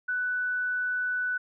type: tone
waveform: sine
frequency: 1490 Hz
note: F#6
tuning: 12 cents sharp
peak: -26 dBFS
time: 0.08-1.38 s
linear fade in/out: 10 ms
effects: none